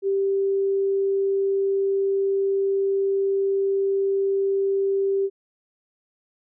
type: tone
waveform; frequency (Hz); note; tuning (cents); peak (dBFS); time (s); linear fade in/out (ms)
sine; 392; G4; 0; -19; 0.02-5.3; 50
effects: none